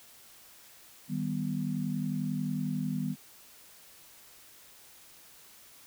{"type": "chord", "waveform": "sine", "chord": "Eb augmented", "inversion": "none", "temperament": "equal", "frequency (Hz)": [155.56, 196, 246.9], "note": ["Eb3", "G3", "B3"], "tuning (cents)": [0, 0, 0], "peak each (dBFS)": -34, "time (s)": [1.08, 3.16], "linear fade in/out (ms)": 50, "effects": ["white hiss -55 dBFS RMS until 5.86 s"]}